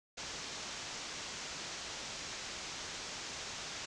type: low-pass noise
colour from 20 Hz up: white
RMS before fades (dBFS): -44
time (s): 0.17-3.86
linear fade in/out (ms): 10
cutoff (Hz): 7000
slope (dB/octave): 48
effects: none